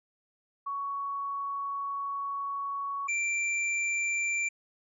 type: tone pair in turn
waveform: sine / square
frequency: 1117 / 2355 Hz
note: C#6 / D7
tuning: +13 / +4 cents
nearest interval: octave + minor second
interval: 1291 cents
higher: second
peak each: -31 / -28 dBFS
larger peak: second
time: 0.66-3.08 / 3.08-4.49 s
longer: first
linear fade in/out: 10 ms
effects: resampled to 24000 Hz